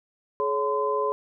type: tone cluster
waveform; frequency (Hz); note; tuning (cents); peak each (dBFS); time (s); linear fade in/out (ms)
sine; 423.5 / 557 / 1023; G#4 / C#5 / C6; +34 / +8 / -39; -26 / -29 / -26; 0.4-1.12; 0
effects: none